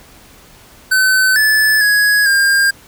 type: tone with pitch steps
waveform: square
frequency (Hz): 1522 / 1736 / 1670 / 1605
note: F#6 / A6 / G#6 / G6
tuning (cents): +48 / -24 / +9 / +40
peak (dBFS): -10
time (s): 0.91-2.71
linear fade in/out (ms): 10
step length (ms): 450
effects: pink hiss -43 dBFS RMS until 2.87 s